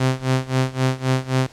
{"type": "tone with tremolo", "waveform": "sawtooth", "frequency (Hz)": 130.3, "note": "C3", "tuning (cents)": -7, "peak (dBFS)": -11, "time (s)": [0, 1.47], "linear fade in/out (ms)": 5, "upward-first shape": "sine", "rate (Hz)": 3.8, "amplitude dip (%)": 90, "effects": ["pink hiss -47 dBFS RMS until 1.52 s", "low-pass 8000 Hz 12 dB/octave"]}